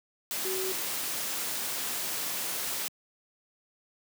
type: tone in noise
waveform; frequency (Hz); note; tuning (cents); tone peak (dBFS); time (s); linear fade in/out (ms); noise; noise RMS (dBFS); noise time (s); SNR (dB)
sine; 376.9; F#4; +32; -32; 0.45-0.72; 0; white; -33; 0.31-2.88; -2
effects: high-pass 150 Hz 12 dB/octave